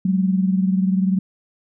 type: tone pair together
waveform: sine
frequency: 187.2 / 207.5 Hz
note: F#3 / G#3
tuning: +20 / -1 cents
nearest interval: major second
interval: 179 cents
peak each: -16 / -23 dBFS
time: 0.05-1.19 s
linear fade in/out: 5 ms
effects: none